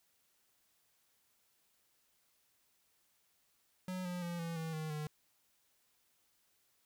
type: tone with pitch steps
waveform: square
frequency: 184.1 / 178.24 / 172.57 / 167.07 / 161.76 / 156.61 / 151.62 Hz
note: F#3 / F3 / F3 / E3 / E3 / D#3 / D#3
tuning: -8 / +36 / -20 / +24 / -32 / +12 / -44 cents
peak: -39 dBFS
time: 3.88-5.07 s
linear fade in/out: 2 ms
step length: 170 ms
effects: white hiss -75 dBFS RMS until 6.85 s